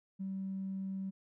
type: tone with tanh clipping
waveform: triangle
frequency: 192.2 Hz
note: G3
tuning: 34 cents flat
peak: -36 dBFS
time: 0.19-1.11 s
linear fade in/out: 20 ms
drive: 4 dB
effects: none